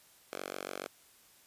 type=tone with high-pass filter; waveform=5% pulse; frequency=47.11 Hz; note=F#1; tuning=32 cents sharp; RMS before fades=-42 dBFS; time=0.33-0.87 s; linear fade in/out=0 ms; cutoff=510 Hz; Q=0.85; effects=white hiss -62 dBFS RMS until 1.46 s + resampled to 32000 Hz